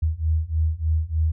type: beating tone pair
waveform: sine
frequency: 77.78 / 81.08 Hz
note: D#2 / E2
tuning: 0 / -28 cents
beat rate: 3.3 Hz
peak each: -23 / -22 dBFS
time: 0.02-1.32 s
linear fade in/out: 10 ms
effects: none